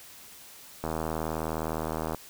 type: click train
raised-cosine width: 1 ms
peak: -17 dBFS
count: 105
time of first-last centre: 0.84-2.147 s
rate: 79.6 Hz
effects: white hiss -49 dBFS RMS until 2.29 s